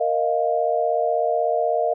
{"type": "chord", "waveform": "sine", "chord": "Bb suspended fourth", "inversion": "none", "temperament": "equal", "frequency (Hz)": [466.2, 622.3, 698.5], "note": ["Bb4", "Eb5", "F5"], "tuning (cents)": [0, 0, 0], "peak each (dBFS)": [-24, -22, -22], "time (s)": [0, 1.94], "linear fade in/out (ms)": 10, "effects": []}